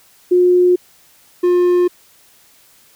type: tone pair in turn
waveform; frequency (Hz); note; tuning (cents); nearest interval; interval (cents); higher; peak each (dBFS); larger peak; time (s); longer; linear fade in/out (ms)
sine / triangle; 358.9 / 355.6; F4 / F4; +47 / +31; unison; 16; first; -8; neither; 0.31-0.76 / 1.43-1.88; neither; 10
effects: white hiss -50 dBFS RMS until 2.95 s